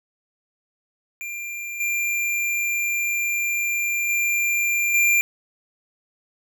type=tone with level steps; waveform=square; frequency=2382 Hz; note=D7; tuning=24 cents sharp; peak=-30 / -22 / -20 / -16 dBFS; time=1.21-5.21 s; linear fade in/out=0 ms; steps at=1.8 / 4.09 / 4.94 s; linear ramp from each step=5 ms; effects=none